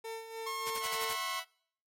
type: tone with tremolo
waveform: 30% pulse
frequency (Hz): 450.4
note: A4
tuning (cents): +40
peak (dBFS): -35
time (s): 0.04-1.16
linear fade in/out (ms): 10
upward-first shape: sine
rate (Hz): 3.3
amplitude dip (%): 60
type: tone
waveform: sawtooth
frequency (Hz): 1081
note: C#6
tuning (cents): -44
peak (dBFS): -32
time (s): 0.46-1.4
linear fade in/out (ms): 10
type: noise bursts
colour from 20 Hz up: white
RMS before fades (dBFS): -39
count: 6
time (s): 0.66-1.137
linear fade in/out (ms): 10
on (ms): 47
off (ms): 39
type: chord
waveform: 10% pulse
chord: E suspended second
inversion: none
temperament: just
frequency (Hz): 659.3 / 741.7 / 988.9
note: E5 / F#5 / B5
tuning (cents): 0 / +4 / +2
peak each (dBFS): -34 / -35 / -36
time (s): 0.8-1.45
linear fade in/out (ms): 50
effects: noise-tail reverb RT60 0.6 s tail -25 dB re dry + MP3 64 kbps